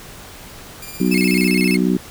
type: tone with tremolo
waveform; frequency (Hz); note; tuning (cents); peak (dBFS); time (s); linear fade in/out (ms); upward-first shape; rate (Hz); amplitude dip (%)
5% pulse; 2389; D7; +29; -21; 0.82-1.49; 5; sine; 17; 50
type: harmonic tone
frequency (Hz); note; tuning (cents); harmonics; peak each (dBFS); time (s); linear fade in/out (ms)
62.1; B1; +10; 3 / 4 / 5 / 6; -17 / -19 / -21 / -23; 1-1.97; 5
type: tone with vibrato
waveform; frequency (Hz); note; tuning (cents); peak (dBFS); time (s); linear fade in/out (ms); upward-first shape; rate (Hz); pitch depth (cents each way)
35% pulse; 2375; D7; +19; -18; 1.11-1.77; 10; square; 15; 170
effects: pink hiss -38 dBFS RMS until 2.1 s